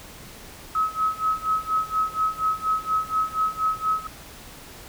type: tone with tremolo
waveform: sine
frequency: 1282 Hz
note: E6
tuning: 49 cents flat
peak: -18 dBFS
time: 0.75-4.07 s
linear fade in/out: 2 ms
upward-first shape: sine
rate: 4.2 Hz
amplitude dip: 90%
effects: pink hiss -43 dBFS RMS until 4.88 s